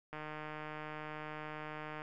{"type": "click train", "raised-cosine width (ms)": 0.5, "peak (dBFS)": -29, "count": 290, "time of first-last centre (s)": [0.13, 2.019], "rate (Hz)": 153, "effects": []}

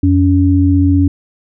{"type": "tone pair together", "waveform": "sine", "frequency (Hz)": [88.6, 281.3], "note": ["F2", "C#4"], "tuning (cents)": [25, 26], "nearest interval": "octave + minor sixth", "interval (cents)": 2001, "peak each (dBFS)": -10, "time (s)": [0.03, 1.08], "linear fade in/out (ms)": 5, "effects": []}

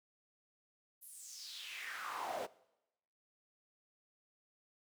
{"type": "noise with high-pass filter sweep", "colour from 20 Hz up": "brown", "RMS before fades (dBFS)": -45, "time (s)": [1.01, 2.47], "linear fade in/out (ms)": 20, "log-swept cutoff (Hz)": [12000, 510], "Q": 4.1, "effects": ["noise-tail reverb RT60 0.9 s tail -21 dB re dry"]}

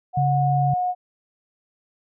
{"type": "tone with pitch glide", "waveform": "sine", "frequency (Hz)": [730, 725], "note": ["F#5", "F#5"], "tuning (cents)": [-24, -35], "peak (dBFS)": -20, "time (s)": [0.13, 0.95], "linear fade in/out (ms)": 50, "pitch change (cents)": -11, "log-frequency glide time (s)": [0.24, 0.77]}
{"type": "tone", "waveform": "sine", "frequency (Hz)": 138.59, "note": "C#3", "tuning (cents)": 0, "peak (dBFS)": -19, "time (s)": [0.17, 0.74], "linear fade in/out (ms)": 5}
{"effects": []}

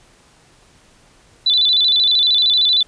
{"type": "tone with vibrato", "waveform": "sine", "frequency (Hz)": 3729, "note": "A#7", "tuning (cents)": 0, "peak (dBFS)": -11, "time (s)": [1.46, 2.83], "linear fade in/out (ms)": 5, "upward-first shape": "square", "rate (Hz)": 13, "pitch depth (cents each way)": 110, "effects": ["pink hiss -51 dBFS RMS until 2.87 s", "resampled to 22050 Hz"]}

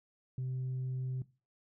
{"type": "tone", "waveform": "sine", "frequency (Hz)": 129, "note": "C3", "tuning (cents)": -24, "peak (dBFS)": -32, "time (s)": [0.38, 1.22], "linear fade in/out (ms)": 2, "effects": ["noise-tail reverb RT60 0.3 s tail -19 dB re dry", "tanh soft clip ceiling -32 dBFS"]}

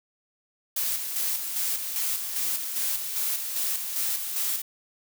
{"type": "noise with tremolo", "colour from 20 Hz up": "blue", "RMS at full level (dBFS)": -27, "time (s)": [0.76, 4.62], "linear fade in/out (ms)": 5, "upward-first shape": "square", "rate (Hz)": 2.5, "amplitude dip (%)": 45, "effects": []}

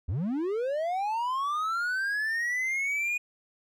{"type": "linear sweep", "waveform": "triangle", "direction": "up", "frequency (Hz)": [69, 2468], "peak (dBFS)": -25, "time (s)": [0.08, 3.18], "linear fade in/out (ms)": 10, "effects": []}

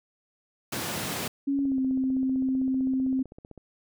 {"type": "high-pass noise", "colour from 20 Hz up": "pink", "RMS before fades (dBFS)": -32, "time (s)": [0.72, 1.28], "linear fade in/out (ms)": 5, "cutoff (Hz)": 110, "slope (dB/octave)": 24}
{"type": "tone with pitch glide", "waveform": "sine", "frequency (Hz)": [277.8, 262.2], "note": ["C#4", "C4"], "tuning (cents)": [4, 4], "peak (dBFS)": -23, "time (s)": [1.47, 3.23], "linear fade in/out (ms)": 10, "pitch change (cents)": -100, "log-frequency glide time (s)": [1.63, 1.78]}
{"type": "click train", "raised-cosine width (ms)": 2, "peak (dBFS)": -31, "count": 32, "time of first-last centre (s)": [1.59, 3.577], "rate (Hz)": 15.6}
{"effects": []}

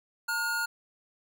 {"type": "tone pair together", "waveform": "square", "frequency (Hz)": [900, 1429.7], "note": ["A5", "F6"], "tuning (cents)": [39, 40], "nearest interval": "minor sixth", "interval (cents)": 801, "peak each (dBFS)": [-38, -29], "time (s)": [0.28, 0.66], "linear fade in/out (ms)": 10, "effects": []}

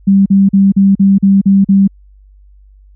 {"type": "tone bursts", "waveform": "sine", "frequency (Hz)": 196, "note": "G3", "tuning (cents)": 0, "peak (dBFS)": -4, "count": 8, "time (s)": [0.07, 1.877], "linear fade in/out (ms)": 10, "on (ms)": 190, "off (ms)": 41, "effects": ["added 49 Hz sine -39 dBFS peak until 2.95 s"]}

